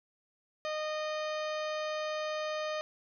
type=harmonic tone; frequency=615 Hz; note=D#5; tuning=20 cents flat; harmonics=1 / 2 / 3 / 4 / 5 / 6 / 7 / 8 / 10; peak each=-34 / -40 / -44 / -46 / -48 / -50 / -51 / -52 / -54 dBFS; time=0.65-2.81 s; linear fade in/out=0 ms; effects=none